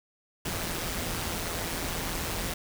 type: noise with amplitude modulation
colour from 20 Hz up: pink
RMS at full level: -30 dBFS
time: 0.45-2.54 s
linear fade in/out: 5 ms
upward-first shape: sine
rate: 168 Hz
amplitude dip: 55%
effects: none